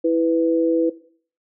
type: tone pair together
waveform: sine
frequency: 328.9 / 496.7 Hz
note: E4 / B4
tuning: -4 / +10 cents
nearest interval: perfect fifth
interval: 714 cents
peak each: -18 dBFS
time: 0.04-0.9 s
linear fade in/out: 10 ms
effects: noise-tail reverb RT60 0.5 s tail -17 dB re dry